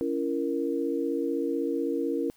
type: chord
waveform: sine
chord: A# diminished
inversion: first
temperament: just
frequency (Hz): 279.7 / 335.6 / 466.2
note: C#4 / E4 / A#4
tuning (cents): +16 / +31 / 0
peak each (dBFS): -30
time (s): 0.01-2.3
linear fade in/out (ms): 0
effects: white hiss -62 dBFS RMS until 2.36 s